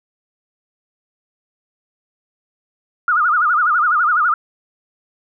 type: tone with vibrato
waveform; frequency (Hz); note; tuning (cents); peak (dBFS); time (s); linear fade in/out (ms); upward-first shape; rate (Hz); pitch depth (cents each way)
sine; 1323; E6; +6; -12; 3.08-4.34; 2; sine; 12; 180
effects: none